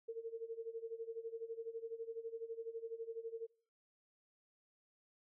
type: tone with tremolo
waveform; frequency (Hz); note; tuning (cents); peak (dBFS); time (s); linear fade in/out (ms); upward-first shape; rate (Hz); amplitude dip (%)
sine; 455.8; A#4; -39; -39; 0.08-3.47; 10; sine; 12; 85
effects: noise-tail reverb RT60 0.6 s tail -25 dB re dry